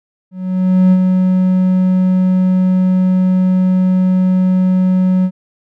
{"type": "tone with ADSR envelope", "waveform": "triangle", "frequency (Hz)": 185, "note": "F#3", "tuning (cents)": 0, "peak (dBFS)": -3, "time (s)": [0.31, 5.31], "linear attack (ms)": 610, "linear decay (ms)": 51, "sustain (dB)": -4, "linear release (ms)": 65, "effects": []}